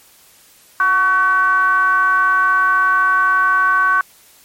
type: ring-modulated tone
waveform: triangle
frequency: 196 Hz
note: G3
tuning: in tune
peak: -6 dBFS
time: 0.8-4.01 s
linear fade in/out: 2 ms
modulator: 1320 Hz
effects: white hiss -48 dBFS RMS until 4.44 s + MP3 64 kbps